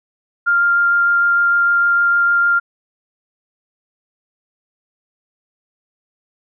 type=tone with vibrato; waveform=sine; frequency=1396.9 Hz; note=F6; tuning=in tune; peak=-11 dBFS; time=0.46-2.6 s; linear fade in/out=20 ms; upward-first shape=triangle; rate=6.6 Hz; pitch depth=9 cents each way; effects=none